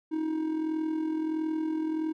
triangle tone with amplitude modulation, 315.5 Hz, D#4, 24 cents sharp, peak -23 dBFS, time 0.11-2.13 s, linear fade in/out 20 ms, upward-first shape sine, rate 41.5 Hz, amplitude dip 55%, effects none

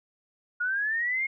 sine linear sweep, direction up, 1426 to 2165 Hz, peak -25 dBFS, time 0.6-1.27 s, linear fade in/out 10 ms, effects none

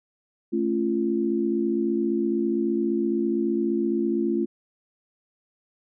sine chord, A augmented, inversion none, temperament just, 220 / 275 / 343.8 Hz, A3 / C#4 / E#4, 0 / -14 / -27 cents, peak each -26 / -28 / -24 dBFS, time 0.52-4.46 s, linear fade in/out 20 ms, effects none

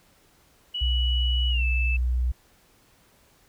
sine tone with pitch glide, 2940 to 2634 Hz, F#7 to E7, -12 to -2 cents, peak -27 dBFS, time 0.74-1.97 s, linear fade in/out 10 ms, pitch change -190 cents, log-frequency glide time 1.5-1.64 s
sine tone, 61.74 Hz, B1, in tune, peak -21 dBFS, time 0.81-2.32 s, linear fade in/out 10 ms
effects pink hiss -60 dBFS RMS until 3.48 s

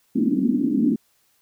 pink band-pass noise, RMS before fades -20 dBFS, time 0.15-0.96 s, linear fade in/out 10 ms, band 210 to 300 Hz, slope 48 dB/octave, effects white hiss -64 dBFS RMS until 1.41 s

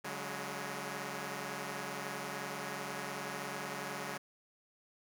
5% pulse chord, C# suspended fourth, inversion none, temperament equal with one note detuned, 142.08 / 185 / 207.7 Hz, C#3 / F#3 / G#3, +43 / 0 / 0 cents, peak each -32 dBFS, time 0.04-4.18 s, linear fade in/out 10 ms, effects none

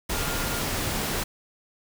sine tone in noise, 1408 Hz, F6, 14 cents sharp, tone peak -37 dBFS, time 0.13-0.62 s, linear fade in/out 10 ms, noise pink, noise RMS -28 dBFS, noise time 0.09-1.24 s, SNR -12 dB, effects none

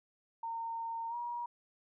sine tone with pitch glide, 916 to 954.9 Hz, A#5 to A#5, -31 to +41 cents, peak -36 dBFS, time 0.43-1.46 s, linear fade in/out 5 ms, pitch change +72 cents, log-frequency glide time 1.09-1.15 s, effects none

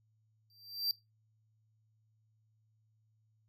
square tone with exponential growth, 4699 Hz, D8, in tune, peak -28 dBFS, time 0.5-0.91 s, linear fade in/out 1 ms, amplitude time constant 89 ms, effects noise-tail reverb RT60 0.2 s tail -18 dB re dry + added 109 Hz sine -70 dBFS peak until 3.48 s

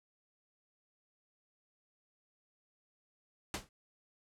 pink noise with exponential decay, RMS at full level -33 dBFS, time 3.54-3.69 s, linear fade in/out 1 ms, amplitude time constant 31 ms, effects low-pass 10000 Hz 12 dB/octave

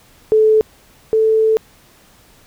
sine tone pair in turn, 434.7 / 440.3 Hz, A4 / A4, -21 / +1 cents, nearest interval unison, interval 22 cents, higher second, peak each -8 / -10 dBFS, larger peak first, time 0.32-0.61 / 1.13-1.57 s, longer second, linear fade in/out 0 ms, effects pink hiss -49 dBFS RMS until 2.46 s

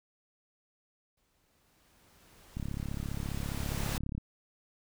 pink noise with exponential growth, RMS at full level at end -36 dBFS, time 1.17-3.98 s, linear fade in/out 5 ms, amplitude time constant 610 ms
click train, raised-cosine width 5 ms, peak -24 dBFS, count 57, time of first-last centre 2.57-4.179 s, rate 34.8 Hz
effects none

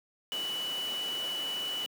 sine tone in noise, 2960 Hz, F#7, in tune, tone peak -32 dBFS, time 0.32-1.86 s, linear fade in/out 0 ms, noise pink, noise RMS -41 dBFS, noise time 0.32-1.86 s, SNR +6 dB, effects high-pass 300 Hz 12 dB/octave

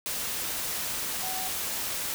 sine tone in noise, 752 Hz, F#5, 28 cents sharp, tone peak -36 dBFS, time 1.23-1.48 s, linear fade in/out 0 ms, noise white, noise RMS -32 dBFS, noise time 0.06-2.14 s, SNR -7 dB, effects none

